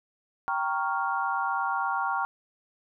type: chord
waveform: sine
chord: G half-diminished seventh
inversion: none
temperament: equal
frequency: 784 / 932.3 / 1108.7 / 1396.9 Hz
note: G5 / Bb5 / Db6 / F6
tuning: 0 / 0 / 0 / 0 cents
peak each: -31 dBFS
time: 0.48-2.25 s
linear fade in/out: 0 ms
effects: none